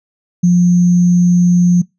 sine tone with sample-and-hold, 176.8 Hz, F3, 22 cents sharp, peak -6 dBFS, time 0.43-1.82 s, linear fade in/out 10 ms, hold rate 6300 Hz, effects noise-tail reverb RT60 0.2 s tail -23 dB re dry + resampled to 22050 Hz

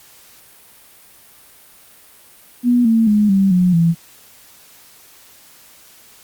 sine tone with pitch steps, 243.5 / 225.9 / 209.5 / 194.39 / 180.32 / 167.28 Hz, B3 / A3 / G#3 / G3 / F#3 / E3, -24 / +46 / +15 / -14 / -44 / +26 cents, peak -10 dBFS, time 2.63-3.95 s, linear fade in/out 50 ms, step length 220 ms, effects white hiss -46 dBFS RMS until 6.23 s + Opus 48 kbps

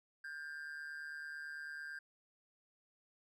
triangle tone with amplitude modulation, 1594 Hz, G6, 28 cents sharp, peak -39 dBFS, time 0.24-1.99 s, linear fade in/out 5 ms, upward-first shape sine, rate 149 Hz, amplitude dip 70%, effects none

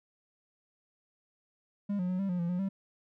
triangle tone with pitch steps, 202.6 / 180.1 / 183.2 / 196 / 178.5 / 171.2 / 179 / 194.4 Hz, G#3 / F#3 / F#3 / G3 / F3 / F3 / F3 / G3, -43 / -46 / -17 / 0 / +38 / -34 / +43 / -14 cents, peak -27 dBFS, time 1.89-2.69 s, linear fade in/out 10 ms, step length 100 ms, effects none

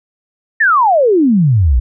sine exponential sweep, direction down, 1864.7 to 55 Hz, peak -7 dBFS, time 0.6-1.8 s, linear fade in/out 10 ms, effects none

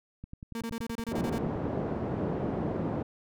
click train, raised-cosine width 5 ms, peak -29 dBFS, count 16, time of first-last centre 0.24-1.655 s, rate 10.6 Hz
35% pulse tone bursts, 229.5 Hz, A#3, 27 cents flat, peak -31 dBFS, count 10, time 0.55-1.383 s, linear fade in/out 2 ms, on 59 ms, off 27 ms
pink band-pass noise, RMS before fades -32 dBFS, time 1.11-3.03 s, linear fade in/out 10 ms, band 120 to 590 Hz, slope 12 dB/octave
effects none

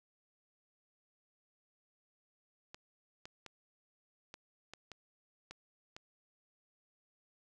clicks, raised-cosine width 0.2 ms, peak -30 dBFS, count 8, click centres 2.745 / 3.255 / 3.463 / 4.341 / 4.736 / 4.917 / 5.51 / 5.965 s, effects none

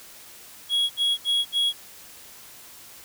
triangle tone bursts, 3322 Hz, G#7, in tune, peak -18 dBFS, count 4, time 0.69-1.731 s, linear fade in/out 50 ms, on 210 ms, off 67 ms, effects white hiss -46 dBFS RMS until 3.04 s

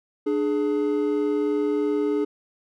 triangle tone pair together, 296.9 / 419.9 Hz, D4 / G#4, +19 / +19 cents, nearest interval tritone, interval 600 cents, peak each -22 / -21 dBFS, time 0.26-2.25 s, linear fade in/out 10 ms, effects none

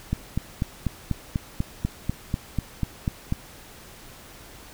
click train, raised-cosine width 5 ms, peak -11 dBFS, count 14, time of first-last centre 0.13-3.324 s, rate 4.07 Hz, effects pink hiss -46 dBFS RMS until 4.73 s

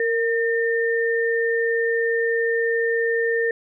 sine tone pair together, 462.4 / 1811.5 Hz, A#4 / A6, -14 / +50 cents, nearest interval 2 octaves, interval 2364 cents, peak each -20 / -23 dBFS, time 0-3.51 s, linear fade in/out 2 ms, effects none

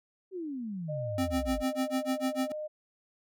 sine exponential sweep, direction down, 392 to 46.67 Hz, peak -34 dBFS, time 0.31-1.64 s, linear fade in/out 50 ms
sine tone, 610 Hz, D#5, 34 cents flat, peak -34 dBFS, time 0.88-2.68 s, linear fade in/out 20 ms
square tone with tremolo, 261.6 Hz, C4, in tune, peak -27 dBFS, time 1.18-2.52 s, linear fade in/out 2 ms, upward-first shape sine, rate 6.7 Hz, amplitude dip 100%
effects none

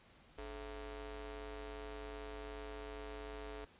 sawtooth ring-modulated tone, 240.3 Hz, B3, 47 cents flat, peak -38 dBFS, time 0.38-3.65 s, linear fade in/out 5 ms, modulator 189 Hz, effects pink hiss -64 dBFS RMS until 3.79 s + resampled to 8000 Hz

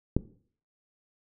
click, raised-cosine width 3 ms, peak -10 dBFS, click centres 0.166 s, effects noise-tail reverb RT60 0.5 s tail -17 dB re dry

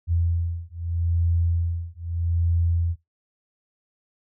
sine beating tone pair, 84.4 / 85.2 Hz, E2 / F2, +41 / -42 cents, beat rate 0.8 Hz, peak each -24 dBFS, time 0.07-2.96 s, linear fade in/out 50 ms, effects noise-tail reverb RT60 0.2 s tail -20 dB re dry

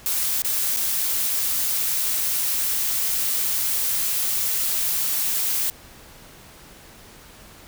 blue noise with dropouts, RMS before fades -23 dBFS, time 0.06-5.7 s, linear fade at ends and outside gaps 0 ms, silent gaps 0.42-0.447 / 0.763-0.77 s, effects pink hiss -46 dBFS RMS until 7.67 s

